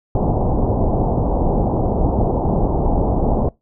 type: low-pass noise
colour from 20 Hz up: pink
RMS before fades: -17 dBFS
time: 0.15-3.49 s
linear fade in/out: 2 ms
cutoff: 880 Hz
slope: 48 dB/octave
effects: noise-tail reverb RT60 0.2 s tail -23 dB re dry